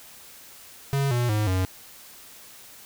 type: tone with pitch steps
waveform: square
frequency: 138.59 / 121.35 / 106.25 / 93.03 Hz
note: C#3 / B2 / G#2 / F#2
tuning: 0 / -30 / +40 / +10 cents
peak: -22 dBFS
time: 0.93-1.65 s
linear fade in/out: 0 ms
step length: 180 ms
effects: white hiss -47 dBFS RMS until 2.85 s